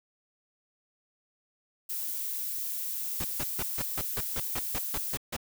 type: noise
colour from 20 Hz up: violet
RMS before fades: -34 dBFS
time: 1.89-5.17 s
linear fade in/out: 10 ms
type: noise bursts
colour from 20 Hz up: pink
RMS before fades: -34 dBFS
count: 12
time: 3.2-5.366 s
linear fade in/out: 5 ms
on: 43 ms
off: 150 ms
effects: none